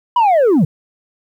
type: linear sweep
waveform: sine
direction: down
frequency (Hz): 1002 to 130.81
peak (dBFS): -6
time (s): 0.16-0.65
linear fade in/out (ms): 5
effects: tanh soft clip ceiling -8 dBFS + 8-bit